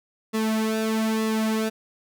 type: tone with flanger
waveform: sawtooth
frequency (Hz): 220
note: A3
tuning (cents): 0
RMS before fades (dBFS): -24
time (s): 0.33-1.7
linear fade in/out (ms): 20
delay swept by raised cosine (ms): 1.3 to 3.6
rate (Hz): 1.1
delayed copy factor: -0.75
effects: none